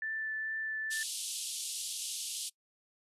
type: tone with vibrato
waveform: sine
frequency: 1761 Hz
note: A6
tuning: 1 cent sharp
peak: -34 dBFS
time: 0.02-1.03 s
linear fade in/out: 2 ms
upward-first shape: triangle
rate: 2.3 Hz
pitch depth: 9 cents each way
type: band-pass noise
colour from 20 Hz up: white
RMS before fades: -39 dBFS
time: 0.9-2.5 s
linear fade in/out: 20 ms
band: 2900 to 11000 Hz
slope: 48 dB/octave
effects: noise-tail reverb RT60 0.1 s tail -23 dB re dry + resampled to 32000 Hz